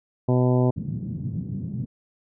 harmonic tone, 125.5 Hz, B2, 28 cents sharp, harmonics 1 / 2 / 3 / 4 / 5 / 6 / 7 / 8, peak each -19 / -23 / -25 / -30 / -29 / -37 / -35 / -39 dBFS, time 0.28-0.71 s, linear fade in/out 10 ms
white band-pass noise, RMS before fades -30 dBFS, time 0.76-1.86 s, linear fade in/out 10 ms, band 110 to 180 Hz, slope 24 dB/octave
effects none

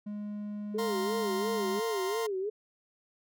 triangle tone with pitch glide, 207.7 to 206 Hz, G#3 to G#3, 0 to -14 cents, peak -33 dBFS, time 0.06-1.8 s, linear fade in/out 10 ms, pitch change -14 cents, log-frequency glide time 1.08-1.32 s
sine tone with vibrato, 412.7 Hz, G#4, 11 cents flat, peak -30 dBFS, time 0.74-2.5 s, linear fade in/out 10 ms, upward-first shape sine, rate 2.9 Hz, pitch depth 170 cents each way
sawtooth chord, F suspended fourth, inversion none, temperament just, 698.5 / 931.3 / 1047.7 Hz, F5 / Bb5 / C6, 0 / -2 / +2 cents, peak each -37 / -36 / -33 dBFS, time 0.78-2.27 s, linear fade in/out 10 ms
effects none

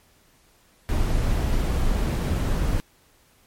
brown noise, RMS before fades -22 dBFS, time 0.89-2.8 s, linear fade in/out 0 ms, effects pink hiss -59 dBFS RMS until 3.46 s + MP3 64 kbps

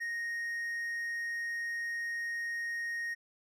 triangle tone, 1864.7 Hz, A#6, in tune, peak -32 dBFS, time 0-3.15 s, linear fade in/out 20 ms, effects none

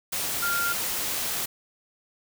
sine tone in noise, 1395 Hz, F6, 2 cents flat, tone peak -25 dBFS, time 0.42-0.73 s, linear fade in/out 10 ms, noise white, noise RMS -29 dBFS, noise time 0.12-1.46 s, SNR +1 dB, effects none

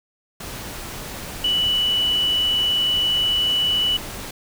sine tone in noise, 2960 Hz, F#7, in tune, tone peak -17 dBFS, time 1.44-3.97 s, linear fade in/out 5 ms, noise pink, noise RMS -33 dBFS, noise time 0.4-4.31 s, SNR +13 dB, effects none

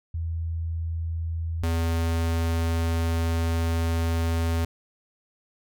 sine / square tone pair in turn, 82.41 / 82.89 Hz, E2 / E2, 0 / +10 cents, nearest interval unison, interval 10 cents, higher second, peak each -26 / -23 dBFS, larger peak second, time 0.14-1.63 / 1.63-4.65 s, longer second, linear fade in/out 5 ms, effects none

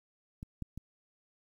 clicks, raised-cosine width 5 ms, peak -29 / -25 / -29 dBFS, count 3, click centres 0.429 / 0.623 / 0.776 s, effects 10-bit

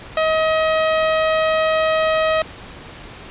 sawtooth tone, 634 Hz, D#5, 32 cents sharp, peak -11 dBFS, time 0.17-2.42 s, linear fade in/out 2 ms, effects pink hiss -37 dBFS RMS until 3.3 s + resampled to 8000 Hz

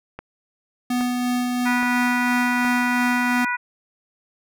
click train, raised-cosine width 0.5 ms, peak -18 dBFS, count 4, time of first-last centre 0.19-2.649 s, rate 1.22 Hz
square tone with tremolo, 246.9 Hz, B3, in tune, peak -20 dBFS, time 0.9-3.45 s, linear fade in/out 5 ms, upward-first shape sine, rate 2.9 Hz, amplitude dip 25%
harmonic tone, 489.9 Hz, B4, 14 cents flat, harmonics 2 / 3 / 4 / 5, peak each -26 / -25 / -27 / -30 dBFS, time 1.65-3.57 s, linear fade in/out 20 ms
effects none

